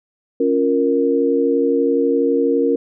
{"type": "chord", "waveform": "sine", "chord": "Bb minor", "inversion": "first", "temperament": "equal", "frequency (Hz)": [277.2, 349.2, 466.2], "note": ["Db4", "F4", "Bb4"], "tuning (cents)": [0, 0, 0], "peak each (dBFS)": [-18, -21, -16], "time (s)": [0.4, 2.76], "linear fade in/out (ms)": 5, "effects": []}